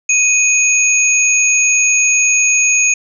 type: tone pair together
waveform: sine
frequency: 2500 / 6634 Hz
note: D#7 / G#8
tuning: +8 / -3 cents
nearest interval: octave + perfect fourth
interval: 1689 cents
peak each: -12 dBFS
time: 0.09-2.94 s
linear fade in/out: 5 ms
effects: none